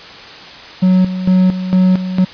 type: tone with tremolo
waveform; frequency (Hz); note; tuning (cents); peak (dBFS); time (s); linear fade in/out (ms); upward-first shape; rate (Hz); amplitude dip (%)
triangle; 185; F#3; 0; -5; 0.82-2.25; 10; square; 2.2; 70
effects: white hiss -33 dBFS RMS until 2.33 s + resampled to 11025 Hz